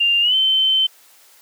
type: tone with pitch glide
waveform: sine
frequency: 2794 to 3082 Hz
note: F7 to G7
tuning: 0 to -30 cents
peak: -13 dBFS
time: 0-0.87 s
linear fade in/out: 10 ms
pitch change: +170 cents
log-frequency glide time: 0.21-0.35 s
effects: white hiss -50 dBFS RMS until 1.41 s + high-pass 400 Hz 12 dB/octave